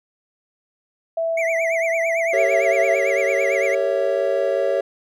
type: tone with pitch glide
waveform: sine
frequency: 659.3 to 668.5 Hz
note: E5 to E5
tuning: 0 to +24 cents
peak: -19 dBFS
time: 1.17-2.95 s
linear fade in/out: 5 ms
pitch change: +24 cents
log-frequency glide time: 1.68-2.8 s
type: tone with vibrato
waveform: triangle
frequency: 2140 Hz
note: C7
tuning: 38 cents sharp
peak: -21 dBFS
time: 1.37-3.75 s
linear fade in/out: 5 ms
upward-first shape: triangle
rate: 8.9 Hz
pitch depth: 190 cents each way
type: chord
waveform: triangle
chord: G diminished seventh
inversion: none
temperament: equal with one note detuned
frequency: 392 / 457.6 / 554.4 / 659.3 Hz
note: G4 / Bb4 / Db5 / Fb5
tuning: 0 / -32 / 0 / 0 cents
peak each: -23 / -24 / -18 / -23 dBFS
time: 2.33-4.81 s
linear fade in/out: 5 ms
effects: none